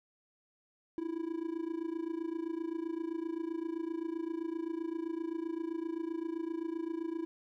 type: tone with amplitude modulation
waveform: triangle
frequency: 329.6 Hz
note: E4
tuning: in tune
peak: -29 dBFS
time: 0.98-7.25 s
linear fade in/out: 0 ms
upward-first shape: sine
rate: 27.7 Hz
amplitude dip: 85%
effects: none